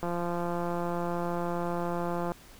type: click train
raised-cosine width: 1 ms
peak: -19 dBFS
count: 397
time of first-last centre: 0.03-2.319 s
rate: 173 Hz
effects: pink hiss -53 dBFS RMS until 2.59 s